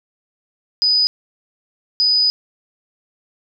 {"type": "tone bursts at uneven times", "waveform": "sine", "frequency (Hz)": 4978, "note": "D#8", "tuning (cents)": 0, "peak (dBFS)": -12, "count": 2, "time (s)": [[0.82, 1.07], [2, 2.3]], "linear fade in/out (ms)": 0, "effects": []}